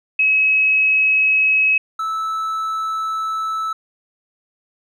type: tone pair in turn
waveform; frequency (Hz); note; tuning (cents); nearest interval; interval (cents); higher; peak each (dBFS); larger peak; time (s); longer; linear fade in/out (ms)
sine / triangle; 2562 / 1310.2; E7 / E6; -50 / -11; octave; 1161; first; -12 / -18; first; 0.19-1.78 / 1.99-3.73; second; 5
effects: none